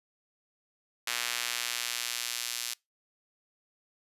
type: tone with high-pass filter sweep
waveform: sawtooth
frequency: 120 Hz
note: B2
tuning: 49 cents flat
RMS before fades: -34 dBFS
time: 1.07-2.74 s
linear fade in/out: 5 ms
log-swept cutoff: 2100 to 4000 Hz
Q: 0.79
effects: noise-tail reverb RT60 0.2 s tail -25 dB re dry + resampled to 32000 Hz